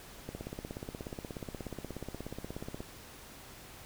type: click train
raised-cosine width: 2 ms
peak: -26 dBFS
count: 43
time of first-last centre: 0.29-2.805 s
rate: 16.7 Hz
effects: pink hiss -51 dBFS RMS until 3.85 s